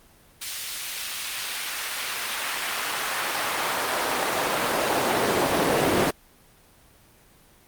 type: noise with high-pass filter sweep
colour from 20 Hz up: brown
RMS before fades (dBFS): -25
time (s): 0.41-6.11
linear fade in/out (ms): 10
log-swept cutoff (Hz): 4100 to 310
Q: 0.75
effects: pink hiss -55 dBFS RMS until 7.67 s + Opus 32 kbps